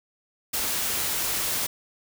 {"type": "noise", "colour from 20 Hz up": "white", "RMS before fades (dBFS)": -27, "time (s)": [0.53, 1.67], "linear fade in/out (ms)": 10, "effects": []}